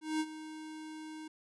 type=tone with ADSR envelope; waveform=square; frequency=311.9 Hz; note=D#4; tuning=4 cents sharp; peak=-30 dBFS; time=0.01-1.28 s; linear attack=190 ms; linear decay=51 ms; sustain=-14 dB; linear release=7 ms; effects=resampled to 24000 Hz